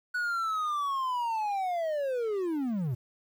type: linear sweep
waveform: triangle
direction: down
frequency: 1480 to 112.4 Hz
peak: -26 dBFS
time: 0.14-2.95 s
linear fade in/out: 10 ms
effects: 10-bit